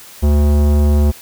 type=tone with tanh clipping; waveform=sine; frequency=73.42 Hz; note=D2; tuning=in tune; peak=-11 dBFS; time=0.22-1.12 s; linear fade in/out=20 ms; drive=18 dB; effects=white hiss -38 dBFS RMS until 1.21 s